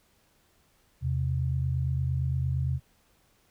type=tone pair together; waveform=sine; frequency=82.41 / 131.15 Hz; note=E2 / C3; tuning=0 / +4 cents; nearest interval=minor sixth; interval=804 cents; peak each=-29 / -27 dBFS; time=1.01-2.8 s; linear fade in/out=50 ms; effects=pink hiss -66 dBFS RMS until 3.5 s